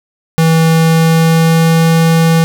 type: tone with pitch glide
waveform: square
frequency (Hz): 162.5 to 164.01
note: E3 to E3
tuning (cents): -24 to -8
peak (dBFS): -7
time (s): 0.38-2.44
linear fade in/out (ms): 0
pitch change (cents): +16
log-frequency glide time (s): 0.61-1.93
effects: none